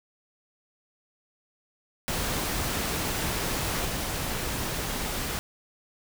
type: noise with level steps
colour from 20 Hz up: pink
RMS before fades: -29 / -31 dBFS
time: 2.08-5.39 s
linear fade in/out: 0 ms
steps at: 3.85 s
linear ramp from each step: 2 ms
effects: none